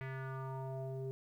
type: tone with low-pass filter sweep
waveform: square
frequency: 132.7 Hz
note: C3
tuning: 25 cents sharp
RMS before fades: -42 dBFS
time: 0.01-1.11 s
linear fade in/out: 0 ms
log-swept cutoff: 2100 to 430 Hz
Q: 3.6
effects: 12-bit